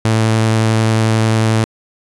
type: tone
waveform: sawtooth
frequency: 111.1 Hz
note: A2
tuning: 17 cents sharp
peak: -7 dBFS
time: 0.05-1.64 s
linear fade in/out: 0 ms
effects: resampled to 24000 Hz